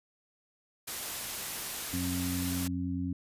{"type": "noise", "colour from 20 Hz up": "white", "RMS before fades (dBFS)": -37, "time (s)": [0.87, 2.68], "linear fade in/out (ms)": 10}
{"type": "harmonic tone", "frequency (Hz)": 89.5, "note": "F2", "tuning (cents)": 43, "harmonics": [1, 2, 3], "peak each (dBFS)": [-36, -37, -33], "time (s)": [1.93, 3.13], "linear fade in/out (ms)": 5}
{"effects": ["resampled to 32000 Hz"]}